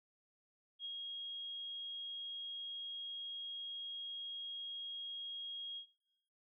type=tone with ADSR envelope; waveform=sine; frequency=3274 Hz; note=G#7; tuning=25 cents flat; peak=-40 dBFS; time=0.79-5.87 s; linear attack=63 ms; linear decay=8 ms; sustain=-2 dB; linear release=99 ms; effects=noise-tail reverb RT60 0.8 s tail -19 dB re dry